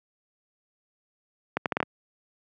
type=accelerating click train; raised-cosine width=0.5 ms; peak=-9 dBFS; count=6; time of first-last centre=1.57-1.828 s; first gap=88 ms; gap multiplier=0.73; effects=high-pass 150 Hz 12 dB/octave